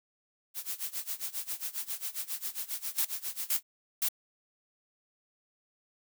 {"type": "noise with tremolo", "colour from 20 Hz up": "blue", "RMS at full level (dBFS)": -34, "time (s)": [0.54, 3.63], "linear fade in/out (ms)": 50, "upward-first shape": "sine", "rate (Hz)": 7.4, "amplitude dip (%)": 90}
{"type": "noise bursts", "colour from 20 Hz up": "blue", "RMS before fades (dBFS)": -29, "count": 3, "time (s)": [2.98, 4.087], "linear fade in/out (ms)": 5, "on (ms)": 69, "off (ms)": 450}
{"effects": []}